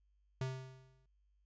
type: tone with exponential decay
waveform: square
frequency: 130.81 Hz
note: C3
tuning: in tune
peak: -35 dBFS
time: 0.41-1.06 s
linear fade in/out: 2 ms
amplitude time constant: 140 ms
effects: added 50 Hz sine -70 dBFS peak until 1.45 s + resampled to 16000 Hz